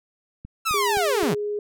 click train, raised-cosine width 5 ms, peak -25 dBFS, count 4, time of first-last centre 0.45-1.231 s, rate 3.84 Hz
sawtooth linear sweep, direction down, 1355 to 116.54 Hz, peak -17 dBFS, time 0.65-1.35 s, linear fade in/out 20 ms
sine tone with pitch glide, 408.8 to 415 Hz, G#4 to G#4, -27 to -1 cents, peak -24 dBFS, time 0.74-1.59 s, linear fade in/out 2 ms, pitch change +26 cents, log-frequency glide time 0.86-1.19 s
effects none

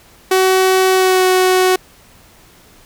sawtooth tone with pitch glide, 376.2 to 370.6 Hz, F#4 to F#4, +29 to +3 cents, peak -6 dBFS, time 0.31-1.76 s, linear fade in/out 5 ms, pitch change -26 cents, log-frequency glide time 0.9-1.25 s, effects pink hiss -46 dBFS RMS until 2.85 s

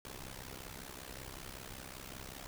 pink noise with amplitude modulation, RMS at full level -44 dBFS, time 0.05-2.47 s, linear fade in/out 0 ms, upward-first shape sine, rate 65.3 Hz, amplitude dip 85%, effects none

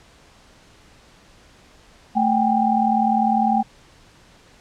sine tone cluster, 221.6 / 767 / 807 Hz, A3 / G5 / G#5, +13 / -38 / -50 cents, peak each -20 dBFS, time 2.15-3.63 s, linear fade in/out 20 ms, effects pink hiss -51 dBFS RMS until 4.6 s + low-pass 7000 Hz 12 dB/octave

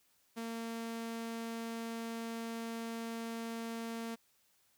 sawtooth tone, 228.9 Hz, A#3, 31 cents flat, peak -35 dBFS, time 0.36-4.16 s, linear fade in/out 20 ms, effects white hiss -72 dBFS RMS until 4.77 s

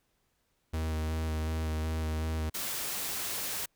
45% pulse tone with vibrato, 79 Hz, D#2, 27 cents sharp, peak -30 dBFS, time 0.73-2.5 s, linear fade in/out 10 ms, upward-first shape square, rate 2.7 Hz, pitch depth 13 cents each way
white noise, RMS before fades -35 dBFS, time 2.54-3.66 s, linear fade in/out 10 ms
effects pink hiss -75 dBFS RMS until 3.75 s

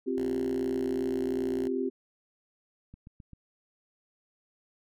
sine chord, C suspended fourth, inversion none, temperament equal, 261.6 / 349.2 / 392 Hz, C4 / F4 / G4, 0 / 0 / 0 cents, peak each -31 / -34 / -31 dBFS, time 0.06-1.9 s, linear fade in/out 20 ms
5% pulse tone, 60.4 Hz, B1, 38 cents flat, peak -31 dBFS, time 0.18-1.68 s, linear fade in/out 0 ms
click train, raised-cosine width 5 ms, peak -35 dBFS, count 4, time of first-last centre 2.94-3.333 s, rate 7.63 Hz
effects none

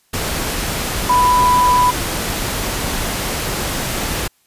sine tone in noise, 992 Hz, B5, 7 cents sharp, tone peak -10 dBFS, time 1.09-1.91 s, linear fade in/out 10 ms, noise pink, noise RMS -21 dBFS, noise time 0.13-4.28 s, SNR +8 dB, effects white hiss -59 dBFS RMS until 4.46 s + resampled to 32000 Hz

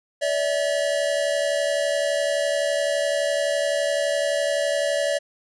square tone pair together, 574 / 645.8 Hz, D5 / E5, -40 / -36 cents, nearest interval major second, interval 204 cents, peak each -23 / -26 dBFS, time 0.21-5.19 s, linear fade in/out 20 ms, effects resampled to 24000 Hz

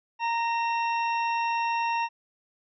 harmonic tone with a mistuned harmonic, 929 Hz, A#5, 6 cents flat, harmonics 1 / 2 / 3 / 4 / 6, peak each -25 / -37 / -33 / -46 / -44 dBFS, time 0.19-2.09 s, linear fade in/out 50 ms, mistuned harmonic 3, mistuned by -45 cents, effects none

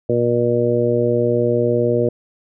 harmonic tone, 119.8 Hz, A#2, 48 cents sharp, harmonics 1 / 2 / 3 / 4 / 5, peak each -22 / -23 / -20 / -18 / -22 dBFS, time 0.09-2.09 s, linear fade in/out 5 ms, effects none

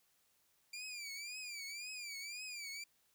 20% pulse tone with vibrato, 2368 Hz, D7, 14 cents sharp, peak -39 dBFS, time 0.73-2.84 s, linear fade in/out 5 ms, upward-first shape triangle, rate 1.9 Hz, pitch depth 140 cents each way, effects white hiss -75 dBFS RMS until 3.14 s

